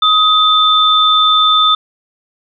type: tone pair together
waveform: sine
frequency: 1258 / 3550 Hz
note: D#6 / A7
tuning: +19 / +15 cents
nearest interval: octave + tritone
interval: 1796 cents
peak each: -10 dBFS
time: 0.02-1.75 s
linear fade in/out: 5 ms
effects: none